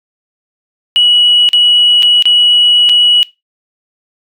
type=tone with dropouts; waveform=sine; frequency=2927 Hz; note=F#7; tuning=19 cents flat; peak=-4 dBFS; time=0.96-3.23 s; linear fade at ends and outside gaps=0 ms; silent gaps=1.489-1.532 / 2.024-2.03 / 2.224-2.255 / 2.891-2.895 s; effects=noise-tail reverb RT60 0.2 s tail -19 dB re dry + tanh soft clip ceiling 0 dBFS